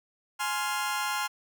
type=chord; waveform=sawtooth; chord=F minor; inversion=first; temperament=just; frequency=838.1 / 1047.7 / 1396.9 Hz; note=Ab5 / C6 / F6; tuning=+16 / +2 / 0 cents; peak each=-29 dBFS; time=0.39-1.28 s; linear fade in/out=20 ms; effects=none